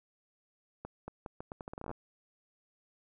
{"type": "accelerating click train", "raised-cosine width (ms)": 1, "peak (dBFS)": -27, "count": 16, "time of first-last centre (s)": [0.85, 1.913], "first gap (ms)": 230, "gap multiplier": 0.79, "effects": []}